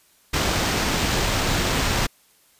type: noise with sample-and-hold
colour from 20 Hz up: pink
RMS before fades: -22 dBFS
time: 0.33-2.07 s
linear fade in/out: 10 ms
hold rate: 11025 Hz
effects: white hiss -58 dBFS RMS until 2.59 s + resampled to 32000 Hz